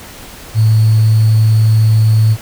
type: tone with sample-and-hold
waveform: sine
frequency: 109.9 Hz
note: A2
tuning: 2 cents flat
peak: -6 dBFS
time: 0.54-2.37 s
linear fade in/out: 50 ms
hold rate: 4410 Hz
effects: pink hiss -33 dBFS RMS until 2.41 s